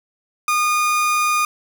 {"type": "tone", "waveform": "30% pulse", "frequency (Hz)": 1222, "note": "D#6", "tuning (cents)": -32, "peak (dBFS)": -13, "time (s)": [0.48, 1.45], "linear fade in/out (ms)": 2, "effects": []}